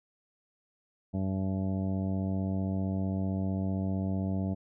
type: harmonic tone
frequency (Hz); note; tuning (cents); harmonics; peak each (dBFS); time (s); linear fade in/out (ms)
95.5; G2; -45; 1 / 2 / 3 / 4 / 5 / 6 / 7 / 9; -32 / -31 / -38 / -47 / -48 / -47 / -43 / -53; 1.13-4.55; 20
effects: none